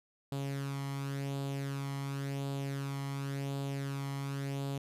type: tone with flanger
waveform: sawtooth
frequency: 138.59 Hz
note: C#3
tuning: in tune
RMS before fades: -37 dBFS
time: 0.32-4.78 s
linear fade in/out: 2 ms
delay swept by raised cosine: 0.25 to 0.97 ms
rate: 0.92 Hz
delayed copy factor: +0.55
effects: resampled to 32000 Hz